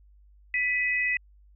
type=tone pair together; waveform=sine; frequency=1983 / 2533 Hz; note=B6 / D#7; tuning=+7 / +30 cents; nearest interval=major third; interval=423 cents; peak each=-25 / -28 dBFS; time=0.54-1.17 s; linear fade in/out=2 ms; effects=added 50 Hz sine -53 dBFS peak until 1.55 s